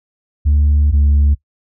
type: tone pair in turn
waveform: sine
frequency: 73.42 / 72.12 Hz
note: D2 / D2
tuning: 0 / -31 cents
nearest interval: unison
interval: 31 cents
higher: first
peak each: -7 / -6 dBFS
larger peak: second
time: 0.45-0.92 / 0.92-1.35 s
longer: first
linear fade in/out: 20 ms
effects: noise-tail reverb RT60 0.1 s tail -21 dB re dry + tanh soft clip ceiling -7 dBFS